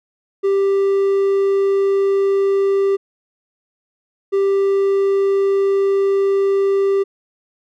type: tone pair in turn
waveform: triangle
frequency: 393.4 / 393.4 Hz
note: G4 / G4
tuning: +6 / +6 cents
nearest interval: unison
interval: 0 cents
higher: neither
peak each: -11 dBFS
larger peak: neither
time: 0.43-2.97 / 4.32-7.04 s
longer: second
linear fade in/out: 20 ms
effects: none